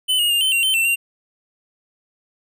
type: tone with pitch steps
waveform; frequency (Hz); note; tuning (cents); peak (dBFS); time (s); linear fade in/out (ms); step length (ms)
square; 3026 / 2868 / 2806 / 3073 / 2754 / 3087 / 2690 / 2767; F#7 / F7 / F7 / G7 / F7 / G7 / E7 / F7; +38 / +45 / +8 / -35 / -25 / -27 / +34 / -17; -16; 0.08-0.96; 20; 110
effects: none